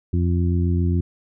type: harmonic tone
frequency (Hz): 87.31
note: F2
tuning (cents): 0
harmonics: 1 / 2 / 3 / 4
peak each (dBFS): -18 / -24 / -28 / -30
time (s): 0.13-1.01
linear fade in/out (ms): 5
effects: none